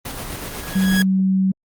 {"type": "noise with tremolo", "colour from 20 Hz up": "pink", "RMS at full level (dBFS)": -28, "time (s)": [0.05, 1.03], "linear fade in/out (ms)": 5, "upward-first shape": "square", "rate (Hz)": 8.1, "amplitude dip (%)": 30}
{"type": "tone with exponential growth", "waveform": "sawtooth", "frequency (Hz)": 1661.2, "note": "G#6", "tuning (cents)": 0, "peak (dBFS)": -14, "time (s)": [0.28, 1.02], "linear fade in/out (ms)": 1, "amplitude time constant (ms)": 160}
{"type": "tone", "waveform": "sine", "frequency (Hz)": 190, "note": "F#3", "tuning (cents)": 46, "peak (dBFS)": -14, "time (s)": [0.75, 1.52], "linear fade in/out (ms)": 10}
{"effects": ["Opus 24 kbps"]}